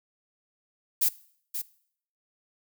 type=noise with echo; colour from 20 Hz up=violet; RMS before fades=-23 dBFS; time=1.01-1.09 s; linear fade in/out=10 ms; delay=530 ms; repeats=1; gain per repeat=-9 dB; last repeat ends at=1.62 s; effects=noise-tail reverb RT60 0.6 s tail -20 dB re dry